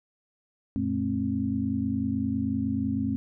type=tone cluster; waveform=sine; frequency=90.4 / 116.6 / 216.6 / 266.4 Hz; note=F#2 / A#2 / A3 / C4; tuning=-40 / +1 / -27 / +31 cents; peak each=-34 / -35 / -29 / -28 dBFS; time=0.76-3.16 s; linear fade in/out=0 ms; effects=none